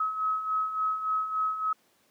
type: beating tone pair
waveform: sine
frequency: 1278 / 1281.5 Hz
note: D#6 / E6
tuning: +46 / -49 cents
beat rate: 3.5 Hz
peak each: -34 / -27 dBFS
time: 0-1.73 s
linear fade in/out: 5 ms
effects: pink hiss -66 dBFS RMS until 2.1 s + high-pass 200 Hz 12 dB/octave